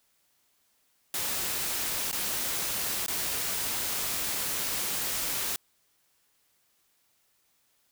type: noise with dropouts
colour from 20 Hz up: white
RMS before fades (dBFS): -31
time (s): 1.14-5.56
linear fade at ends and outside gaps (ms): 1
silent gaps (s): 2.114-2.128 / 3.063-3.081
effects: white hiss -70 dBFS RMS until 7.91 s